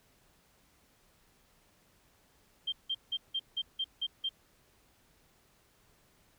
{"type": "tone bursts", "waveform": "sine", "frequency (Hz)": 3166, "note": "G7", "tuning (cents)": 17, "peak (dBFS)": -30, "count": 8, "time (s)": [2.67, 4.292], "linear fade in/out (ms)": 10, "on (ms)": 54, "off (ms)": 170, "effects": ["pink hiss -67 dBFS RMS until 6.38 s"]}